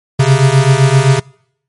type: beating tone pair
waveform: square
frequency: 130.81 / 138.51 Hz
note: C3 / C#3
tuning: 0 / -1 cents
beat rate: 7.7 Hz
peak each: -10 dBFS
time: 0.19-1.2 s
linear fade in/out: 10 ms
effects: noise-tail reverb RT60 0.7 s tail -26 dB re dry + MP3 48 kbps